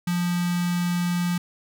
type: tone with notch filter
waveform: square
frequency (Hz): 175.6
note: F3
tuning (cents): +10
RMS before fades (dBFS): -24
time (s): 0.07-1.38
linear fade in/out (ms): 5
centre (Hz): 540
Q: 0.84
effects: none